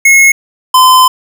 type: tone pair in turn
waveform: square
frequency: 2172 / 1025 Hz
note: C#7 / C6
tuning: -36 / -36 cents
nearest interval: octave + minor second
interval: 1300 cents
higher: first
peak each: -3 dBFS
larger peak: neither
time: 0.05-0.32 / 0.74-1.08 s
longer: second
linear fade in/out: 5 ms
effects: none